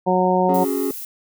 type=harmonic tone; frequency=183.4 Hz; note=F#3; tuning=15 cents flat; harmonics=1 / 2 / 3 / 4 / 5; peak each=-21 / -21 / -21 / -21 / -21 dBFS; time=0.06-0.65 s; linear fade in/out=20 ms
type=chord; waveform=triangle; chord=C# suspended fourth; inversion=none; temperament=equal; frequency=277.2 / 370 / 415.3 Hz; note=C#4 / F#4 / G#4; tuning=0 / 0 / 0 cents; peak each=-21 / -23 / -23 dBFS; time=0.49-0.91 s; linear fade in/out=2 ms
type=noise; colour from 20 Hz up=violet; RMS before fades=-32 dBFS; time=0.54-1.05 s; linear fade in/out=2 ms
effects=none